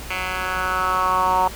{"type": "tone with band-pass filter sweep", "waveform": "10% pulse", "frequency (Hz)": 185, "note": "F#3", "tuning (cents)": 0, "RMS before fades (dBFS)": -21, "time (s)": [0.1, 1.48], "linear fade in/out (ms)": 5, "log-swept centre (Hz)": [2100, 900], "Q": 4.4, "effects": ["added 60 Hz sine -37 dBFS peak until 1.55 s", "pink hiss -36 dBFS RMS until 1.55 s"]}